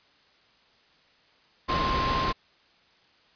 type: tone in noise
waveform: sine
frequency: 1053 Hz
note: C6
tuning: 11 cents sharp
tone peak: -26 dBFS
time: 1.68-2.33 s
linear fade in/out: 20 ms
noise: pink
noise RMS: -28 dBFS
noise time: 1.68-2.33 s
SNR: -1 dB
effects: white hiss -61 dBFS RMS until 3.35 s + resampled to 11025 Hz